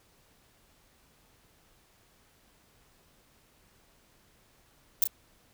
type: noise with echo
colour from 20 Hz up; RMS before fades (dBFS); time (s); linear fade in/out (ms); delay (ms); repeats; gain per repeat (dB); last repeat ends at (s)
violet; -22; 5.02-5.04; 2; 33; 1; -8; 5.073
effects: pink hiss -64 dBFS RMS until 5.53 s